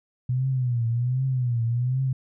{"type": "tone with vibrato", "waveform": "sine", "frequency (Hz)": 123.7, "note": "B2", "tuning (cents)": 3, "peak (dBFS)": -21, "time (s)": [0.29, 2.13], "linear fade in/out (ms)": 5, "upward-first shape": "triangle", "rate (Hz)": 1.3, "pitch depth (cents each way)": 140, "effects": []}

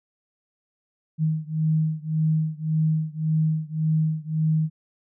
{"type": "beating tone pair", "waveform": "sine", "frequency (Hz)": [156.4, 158.2], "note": ["D#3", "D#3"], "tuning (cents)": [9, 29], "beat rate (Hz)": 1.8, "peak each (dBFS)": [-23, -24], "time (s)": [1.18, 4.7], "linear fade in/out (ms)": 50, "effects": []}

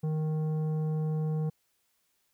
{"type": "tone with tanh clipping", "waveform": "sine", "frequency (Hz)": 155.56, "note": "D#3", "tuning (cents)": 0, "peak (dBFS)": -29, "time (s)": [0.03, 1.5], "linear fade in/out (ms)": 10, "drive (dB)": 10, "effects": ["white hiss -74 dBFS RMS until 2.33 s"]}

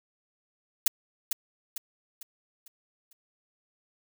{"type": "noise with echo", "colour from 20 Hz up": "blue", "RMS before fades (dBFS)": -20, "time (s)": [0.86, 0.88], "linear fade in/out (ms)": 5, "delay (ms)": 450, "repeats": 5, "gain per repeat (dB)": -7, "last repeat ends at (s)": 3.13, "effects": []}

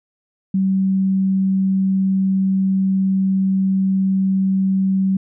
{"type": "tone", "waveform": "sine", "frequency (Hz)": 191.5, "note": "G3", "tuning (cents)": -40, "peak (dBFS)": -14, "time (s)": [0.54, 5.17], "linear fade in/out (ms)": 5, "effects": []}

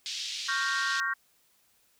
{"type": "band-pass noise", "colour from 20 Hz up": "pink", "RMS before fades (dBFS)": -36, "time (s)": [0.06, 1], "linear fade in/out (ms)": 0, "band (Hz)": [3100, 5600], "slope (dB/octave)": 24}
{"type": "chord", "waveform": "sine", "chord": "G half-diminished seventh", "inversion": "second", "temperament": "equal", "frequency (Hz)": [1108.7, 1396.9, 1568, 1864.7], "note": ["Db6", "F6", "G6", "Bb6"], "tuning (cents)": [0, 0, 0, 0], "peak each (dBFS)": [-34, -34, -31, -33], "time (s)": [0.48, 1.14], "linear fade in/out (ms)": 10}
{"effects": ["white hiss -67 dBFS RMS until 1.99 s"]}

